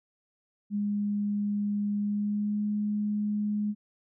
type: tone with pitch glide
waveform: sine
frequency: 205.4 to 208.7 Hz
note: G#3 to G#3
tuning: -19 to +9 cents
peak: -26 dBFS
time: 0.7-3.75 s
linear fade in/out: 50 ms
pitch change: +28 cents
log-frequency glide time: 1.99-2.63 s
effects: none